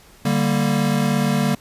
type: chord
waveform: square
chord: G minor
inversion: second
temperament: equal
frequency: 146.83 / 196 / 233.1 Hz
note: D3 / G3 / Bb3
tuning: 0 / 0 / 0 cents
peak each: -22 dBFS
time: 0.25-1.55 s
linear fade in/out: 5 ms
effects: pink hiss -49 dBFS RMS until 1.6 s + resampled to 32000 Hz